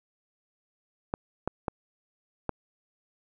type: clicks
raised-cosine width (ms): 1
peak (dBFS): -14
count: 4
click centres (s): 1.139 / 1.476 / 1.682 / 2.493
effects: none